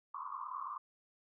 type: band-pass noise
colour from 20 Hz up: pink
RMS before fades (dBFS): -43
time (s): 0.14-0.78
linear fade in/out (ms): 5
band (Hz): 1000 to 1200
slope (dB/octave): 96
effects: none

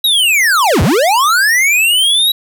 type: linear two-way sweep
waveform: square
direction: down then up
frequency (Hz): 3900 to 65.9 to 3900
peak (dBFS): -9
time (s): 0.04-2.32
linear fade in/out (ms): 5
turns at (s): 0.82
effects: none

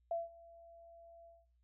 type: tone with ADSR envelope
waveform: sine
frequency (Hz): 674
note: E5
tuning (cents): +38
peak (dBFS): -33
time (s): 0.11-1.46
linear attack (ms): 3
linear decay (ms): 170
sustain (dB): -23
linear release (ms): 200
effects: noise-tail reverb RT60 0.3 s tail -17 dB re dry + added 60 Hz sine -70 dBFS peak until 1.63 s

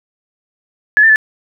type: tone with pitch steps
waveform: sine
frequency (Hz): 1707 / 1787 / 1739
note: G#6 / A6 / A6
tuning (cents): +47 / +26 / -21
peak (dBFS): -5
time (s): 0.97-1.159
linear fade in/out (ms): 0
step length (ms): 63
effects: none

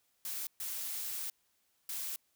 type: noise bursts at uneven times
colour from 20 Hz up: blue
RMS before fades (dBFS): -39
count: 3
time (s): 0.25-0.47 / 0.6-1.3 / 1.89-2.16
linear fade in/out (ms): 2
effects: white hiss -75 dBFS RMS until 2.35 s

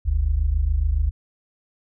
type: tone pair together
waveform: sine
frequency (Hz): 46.25 / 73.42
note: F#1 / D2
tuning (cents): 0 / 0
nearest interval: minor sixth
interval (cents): 800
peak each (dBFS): -20 / -19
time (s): 0.05-1.11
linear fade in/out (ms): 20
effects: tanh soft clip ceiling -11 dBFS

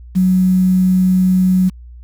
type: tone with quantisation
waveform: sine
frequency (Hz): 185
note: F#3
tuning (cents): 0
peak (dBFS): -9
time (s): 0.15-1.7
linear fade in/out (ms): 20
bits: 6
effects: added 60 Hz sine -33 dBFS peak until 2.03 s

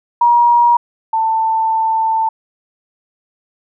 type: tone pair in turn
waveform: sine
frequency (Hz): 952 / 890.3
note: A#5 / A5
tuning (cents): +36 / +20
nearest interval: minor second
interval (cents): 116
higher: first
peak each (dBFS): -7 / -12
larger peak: first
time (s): 0.21-0.77 / 1.13-2.29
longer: second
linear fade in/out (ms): 5
effects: none

